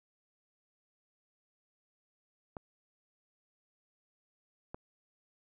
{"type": "clicks", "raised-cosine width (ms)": 1, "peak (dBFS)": -27, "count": 2, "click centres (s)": [2.568, 4.745], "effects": []}